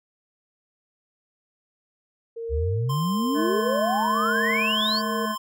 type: tone with tremolo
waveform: sine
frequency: 460 Hz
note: A#4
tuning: 23 cents flat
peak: -27 dBFS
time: 2.36-5.26 s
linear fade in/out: 10 ms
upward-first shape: sine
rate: 1.1 Hz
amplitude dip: 90%
type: exponential sweep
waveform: sine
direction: up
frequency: 66.7 to 4800 Hz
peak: -22 dBFS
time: 2.49-5.02 s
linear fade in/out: 50 ms
type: tone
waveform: square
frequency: 1046.5 Hz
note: C6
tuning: in tune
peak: -29 dBFS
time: 2.89-5.38 s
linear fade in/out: 10 ms
type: harmonic tone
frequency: 216 Hz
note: A3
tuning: 32 cents flat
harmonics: 1 / 3 / 5 / 7 / 8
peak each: -28 / -33 / -35 / -36 / -37 dBFS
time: 3.34-5.36 s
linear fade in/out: 50 ms
effects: none